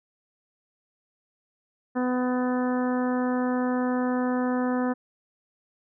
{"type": "harmonic tone", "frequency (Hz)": 250.8, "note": "B3", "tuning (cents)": 27, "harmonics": [1, 2, 3, 4, 5, 6, 7], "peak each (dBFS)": [-24, -30, -34, -36, -38, -40, -41], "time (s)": [1.95, 4.94], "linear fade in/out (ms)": 20, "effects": []}